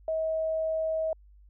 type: tone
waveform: sine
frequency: 639 Hz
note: D#5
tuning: 46 cents sharp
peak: -26 dBFS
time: 0.08-1.13 s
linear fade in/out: 2 ms
effects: added 50 Hz sine -52 dBFS peak until 1.49 s